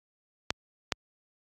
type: clicks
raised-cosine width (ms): 0.2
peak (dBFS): -8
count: 2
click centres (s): 0.505 / 0.922
effects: high-pass 60 Hz 12 dB/octave + AAC 48 kbps